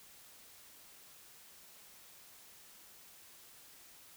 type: silence
effects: white hiss -58 dBFS RMS until 4.16 s